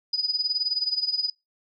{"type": "tone with tremolo", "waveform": "sine", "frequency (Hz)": 4964, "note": "D#8", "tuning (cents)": -5, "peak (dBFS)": -20, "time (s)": [0.13, 1.3], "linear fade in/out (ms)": 5, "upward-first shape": "sine", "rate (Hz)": 19, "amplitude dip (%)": 85, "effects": ["noise-tail reverb RT60 0.2 s tail -24 dB re dry"]}